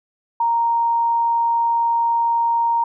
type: tone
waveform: sine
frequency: 931 Hz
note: A#5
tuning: 2 cents flat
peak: -15 dBFS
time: 0.4-2.84 s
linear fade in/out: 5 ms
effects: none